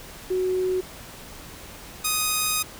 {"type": "tone pair in turn", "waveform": ["sine", "5% pulse"], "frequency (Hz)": [370, 1247.2], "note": ["F#4", "D#6"], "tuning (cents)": [0, 4], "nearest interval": "octave + major sixth", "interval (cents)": 2104, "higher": "second", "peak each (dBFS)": [-21, -10], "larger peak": "second", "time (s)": [[0.3, 0.81], [2.04, 2.63]], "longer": "second", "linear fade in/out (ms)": 10, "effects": ["pink hiss -42 dBFS RMS until 2.79 s"]}